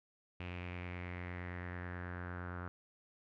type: tone with low-pass filter sweep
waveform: sawtooth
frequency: 89 Hz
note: F2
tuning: 33 cents sharp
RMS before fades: -44 dBFS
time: 0.4-2.68 s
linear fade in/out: 0 ms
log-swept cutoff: 2600 to 1400 Hz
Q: 4.9
effects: none